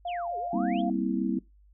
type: tone with vibrato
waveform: sine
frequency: 699 Hz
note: F5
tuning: 1 cent sharp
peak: -30 dBFS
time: 0.05-0.9 s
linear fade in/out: 5 ms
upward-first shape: triangle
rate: 3.6 Hz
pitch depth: 20 cents each way
type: exponential two-way sweep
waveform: sine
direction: down then up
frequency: 3546 to 392 to 3546 Hz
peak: -40 dBFS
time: 0.07-0.82 s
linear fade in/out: 20 ms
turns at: 0.38 s
type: chord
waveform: sine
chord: C dominant seventh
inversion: second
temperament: just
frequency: 196.22 / 235.5 / 261.6 / 327 Hz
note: G3 / Bb3 / C4 / E4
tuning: +2 / +18 / 0 / -14 cents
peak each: -31 dBFS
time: 0.53-1.39 s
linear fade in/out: 5 ms
effects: noise-tail reverb RT60 0.2 s tail -21 dB re dry + added 50 Hz sine -55 dBFS peak until 1.73 s